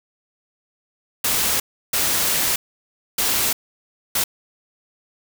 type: noise bursts at uneven times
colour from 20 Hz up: white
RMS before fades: -20 dBFS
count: 4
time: 1.24-1.6 / 1.93-2.56 / 3.18-3.53 / 4.15-4.24 s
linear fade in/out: 5 ms
effects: none